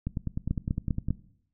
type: two click trains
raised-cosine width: 5 ms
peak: -14 / -17 dBFS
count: 4 / 11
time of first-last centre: 0.51-1.106 / 0.07-1.085 s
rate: 5.03 / 9.85 Hz
effects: noise-tail reverb RT60 0.7 s tail -19 dB re dry